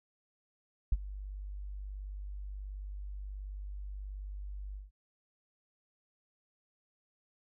sine tone with ADSR envelope, 49.3 Hz, G1, 11 cents sharp, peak -21 dBFS, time 0.92-4.91 s, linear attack 5 ms, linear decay 35 ms, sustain -18 dB, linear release 160 ms, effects none

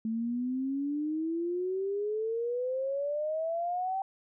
sine exponential sweep, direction up, 220 to 780 Hz, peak -29 dBFS, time 0.05-4.02 s, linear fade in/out 2 ms, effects none

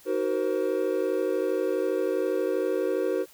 triangle chord, C half-diminished seventh, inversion first, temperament just, 314 / 376.7 / 470.9 / 523.3 Hz, Eb4 / Gb4 / Bb4 / C5, +16 / +31 / +18 / 0 cents, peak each -30 / -26 / -27 / -28 dBFS, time 0.05-3.26 s, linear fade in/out 50 ms, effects white hiss -54 dBFS RMS until 3.33 s

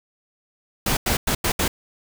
pink noise bursts at uneven times, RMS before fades -21 dBFS, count 5, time 0.86-0.97 / 1.06-1.17 / 1.27-1.35 / 1.44-1.52 / 1.59-1.68 s, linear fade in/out 5 ms, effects none

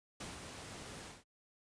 pink noise with ADSR envelope, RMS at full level -44 dBFS, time 0.2-1.24 s, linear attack 5 ms, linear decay 160 ms, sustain -4 dB, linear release 180 ms, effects high-pass 60 Hz 12 dB/octave + resampled to 22050 Hz

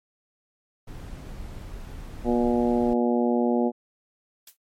brown noise, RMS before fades -37 dBFS, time 0.87-2.94 s, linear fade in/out 10 ms
harmonic tone, 120 Hz, B2, 49 cents flat, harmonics 2 / 3 / 4 / 5 / 6 / 7, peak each -22 / -26 / -28 / -30 / -32 / -33 dBFS, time 2.24-3.72 s, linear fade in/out 50 ms
blue noise with exponential decay, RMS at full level -37 dBFS, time 4.47-4.57 s, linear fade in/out 5 ms, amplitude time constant 21 ms
effects MP3 64 kbps

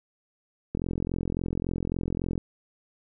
click train, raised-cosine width 3 ms, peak -16 dBFS, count 72, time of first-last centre 0.75-2.378 s, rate 43.6 Hz, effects none

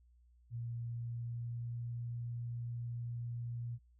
sine tone with pitch glide, 117.8 to 118.96 Hz, A#2 to A#2, +19 to +36 cents, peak -38 dBFS, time 0.5-3.79 s, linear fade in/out 50 ms, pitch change +17 cents, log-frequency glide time 0.83-1.95 s, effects added 60 Hz sine -63 dBFS peak until 3.99 s

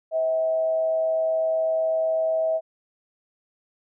sine tone with frequency modulation, 644 Hz, E5, 41 cents flat, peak -20 dBFS, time 0.11-2.61 s, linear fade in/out 50 ms, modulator 132 Hz, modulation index 0.24, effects none

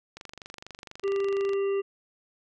click train, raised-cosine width 0.2 ms, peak -24 dBFS, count 34, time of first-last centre 0.17-1.534 s, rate 24.2 Hz
harmonic tone, 395.1 Hz, G4, 14 cents sharp, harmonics 1 / 3 / 5 / 7, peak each -24 / -41 / -47 / -45 dBFS, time 1.03-1.82 s, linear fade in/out 20 ms
effects none

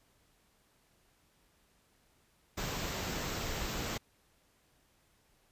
pink band-stop noise, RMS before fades -37 dBFS, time 2.57-3.98 s, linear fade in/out 10 ms, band 8000 to 13000 Hz, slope 96 dB/octave, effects pink hiss -70 dBFS RMS until 5.51 s + resampled to 32000 Hz

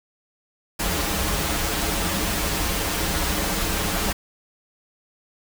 pink noise with comb filter, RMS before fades -24 dBFS, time 0.79-4.13 s, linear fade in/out 10 ms, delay 8 ms, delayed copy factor -0.85, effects none

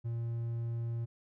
triangle tone, 116.54 Hz, A#2, in tune, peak -31 dBFS, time 0.04-1.06 s, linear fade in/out 20 ms, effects none

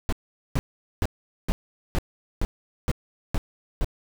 brown noise bursts, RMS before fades -22 dBFS, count 9, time 0.09-3.845 s, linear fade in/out 0 ms, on 35 ms, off 430 ms, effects none

